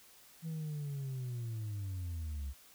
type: linear sweep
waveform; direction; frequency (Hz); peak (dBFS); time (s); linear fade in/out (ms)
sine; down; 164.81 to 65.41; -34; 0.42-2.54; 50
effects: tanh soft clip ceiling -36 dBFS + white hiss -60 dBFS RMS until 2.74 s